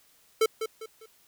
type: tone with echo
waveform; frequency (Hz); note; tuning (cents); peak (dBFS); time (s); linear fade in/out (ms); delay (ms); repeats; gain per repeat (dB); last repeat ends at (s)
square; 442.6; A4; +10; -20; 0.41-0.46; 5; 200; 3; -9; 1.06
effects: white hiss -62 dBFS RMS until 1.27 s